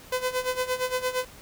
sawtooth tone with tremolo, 507 Hz, B4, 45 cents sharp, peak -19 dBFS, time 0.12-1.25 s, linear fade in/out 5 ms, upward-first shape sine, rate 8.7 Hz, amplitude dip 80%, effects pink hiss -48 dBFS RMS until 1.41 s

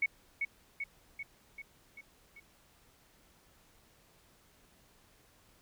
sine tone with echo, 2217 Hz, C#7, in tune, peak -26 dBFS, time 0.02-0.06 s, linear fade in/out 5 ms, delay 390 ms, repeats 6, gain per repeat -4 dB, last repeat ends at 2.4 s, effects pink hiss -65 dBFS RMS until 5.61 s

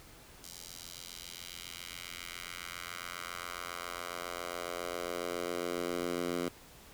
10% pulse tone with high-pass filter sweep, 87.31 Hz, F2, in tune, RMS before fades -40 dBFS, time 0.43-6.49 s, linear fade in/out 10 ms, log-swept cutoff 5400 to 250 Hz, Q 1.2, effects pink hiss -55 dBFS RMS until 6.93 s

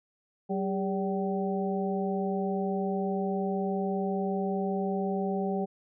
harmonic tone with a mistuned harmonic, 191.6 Hz, G3, 39 cents flat, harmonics 1 / 2 / 3 / 4, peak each -30 / -32 / -37 / -35 dBFS, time 0.49-5.66 s, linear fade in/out 20 ms, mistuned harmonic 2, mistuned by +73 cents, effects none

